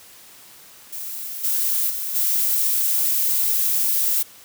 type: noise with level steps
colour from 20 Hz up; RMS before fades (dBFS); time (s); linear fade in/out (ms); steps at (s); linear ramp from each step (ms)
violet; -31 / -21 / -27 / -20; 0.92-4.23; 10; 1.43 / 1.89 / 2.14; 20
effects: white hiss -46 dBFS RMS until 4.44 s + high-pass 60 Hz 12 dB/octave